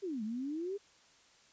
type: exponential two-way sweep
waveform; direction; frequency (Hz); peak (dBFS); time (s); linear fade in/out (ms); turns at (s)
sine; down then up; 415.3 to 207.7 to 415.3; -35; 0.02-0.78; 20; 0.23
effects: white hiss -64 dBFS RMS until 1.52 s + resampled to 16000 Hz